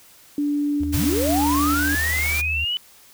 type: tone with tremolo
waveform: sine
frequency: 290.9 Hz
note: D4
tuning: 16 cents flat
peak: -19 dBFS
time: 0.38-1.95 s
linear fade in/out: 2 ms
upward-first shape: square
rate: 1.1 Hz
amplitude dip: 35%
type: tone with vibrato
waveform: sine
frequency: 77.78 Hz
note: D#2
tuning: in tune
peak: -26 dBFS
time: 0.8-2.65 s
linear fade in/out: 10 ms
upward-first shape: sine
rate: 0.96 Hz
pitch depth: 32 cents each way
type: noise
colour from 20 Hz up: white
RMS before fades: -28 dBFS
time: 0.92-2.42 s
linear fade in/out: 20 ms
type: linear sweep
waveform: sine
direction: up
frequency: 69.8 to 3010 Hz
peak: -21 dBFS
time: 0.94-2.77 s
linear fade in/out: 0 ms
effects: white hiss -50 dBFS RMS until 3.13 s